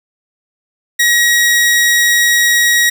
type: tone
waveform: sawtooth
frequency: 1901 Hz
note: A#6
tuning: 33 cents sharp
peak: -5 dBFS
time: 0.99-2.9 s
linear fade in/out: 10 ms
effects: none